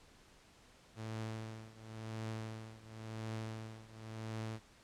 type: tone with tremolo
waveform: sawtooth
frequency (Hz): 110.8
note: A2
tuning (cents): +13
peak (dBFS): -35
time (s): 0.95-4.6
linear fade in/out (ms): 50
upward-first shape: triangle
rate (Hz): 0.94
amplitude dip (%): 90
effects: pink hiss -63 dBFS RMS until 4.83 s + low-pass 8000 Hz 12 dB/octave